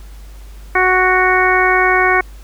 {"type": "harmonic tone", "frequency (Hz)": 369.7, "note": "F#4", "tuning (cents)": -1, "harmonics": [1, 2, 3, 4, 5, 6], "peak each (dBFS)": [-17, -17, -17, -17, -17, -17], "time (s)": [0.75, 2.21], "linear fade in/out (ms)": 5, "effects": ["added 50 Hz sine -32 dBFS peak until 2.43 s", "pink hiss -46 dBFS RMS until 2.43 s"]}